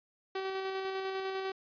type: tone with tremolo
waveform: sawtooth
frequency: 383 Hz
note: G4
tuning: 40 cents flat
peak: -29 dBFS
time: 0.35-1.52 s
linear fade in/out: 5 ms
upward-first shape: square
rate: 10 Hz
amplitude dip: 25%
effects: resampled to 11025 Hz